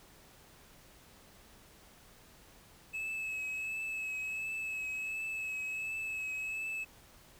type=tone with vibrato; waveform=triangle; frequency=2589 Hz; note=E7; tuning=32 cents flat; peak=-34 dBFS; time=2.93-6.85 s; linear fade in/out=20 ms; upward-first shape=triangle; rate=1.4 Hz; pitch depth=29 cents each way; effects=pink hiss -59 dBFS RMS until 7.39 s